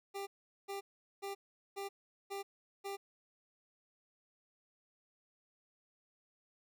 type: tone bursts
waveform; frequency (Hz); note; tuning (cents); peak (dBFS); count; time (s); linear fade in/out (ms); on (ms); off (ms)
25% pulse; 396.5; G4; +20; -36; 6; 0.14-2.97; 20; 130; 410
effects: none